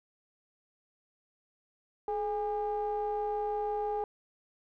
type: ring-modulated tone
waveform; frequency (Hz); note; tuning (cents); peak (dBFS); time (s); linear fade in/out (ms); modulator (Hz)
triangle; 196; G3; 0; -25; 2.08-4.04; 2; 621
effects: none